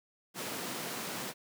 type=high-pass noise; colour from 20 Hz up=pink; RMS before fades=-39 dBFS; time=0.34-1.34 s; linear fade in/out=50 ms; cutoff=160 Hz; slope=24 dB/octave; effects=none